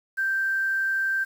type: tone with quantisation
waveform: sine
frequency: 1568 Hz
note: G6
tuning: in tune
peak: -22 dBFS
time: 0.17-1.25 s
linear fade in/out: 20 ms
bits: 8
effects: none